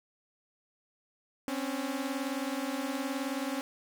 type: beating tone pair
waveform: sawtooth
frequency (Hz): 261.6 / 280.6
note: C4 / C#4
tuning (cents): 0 / +21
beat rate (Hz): 19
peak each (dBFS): -31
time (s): 1.48-3.61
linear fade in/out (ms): 0
effects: none